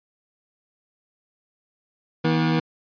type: tone pair together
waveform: 25% pulse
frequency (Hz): 160 / 240.9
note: D#3 / B3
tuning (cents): +49 / -43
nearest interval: perfect fifth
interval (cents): 708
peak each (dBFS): -16 / -20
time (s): 2.24-2.6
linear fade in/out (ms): 10
effects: resampled to 11025 Hz